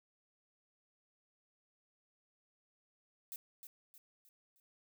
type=noise with echo; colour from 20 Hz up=violet; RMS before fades=-45 dBFS; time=3.32-3.36 s; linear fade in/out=0 ms; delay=310 ms; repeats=4; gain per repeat=-7 dB; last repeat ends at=4.6 s; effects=none